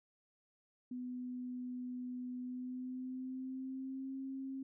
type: tone with pitch glide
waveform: sine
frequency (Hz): 249.5 to 267.4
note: B3 to C4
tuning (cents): +18 to +38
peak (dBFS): -40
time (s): 0.91-4.63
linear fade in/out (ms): 5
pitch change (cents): +120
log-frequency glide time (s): 2.38-4.14
effects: none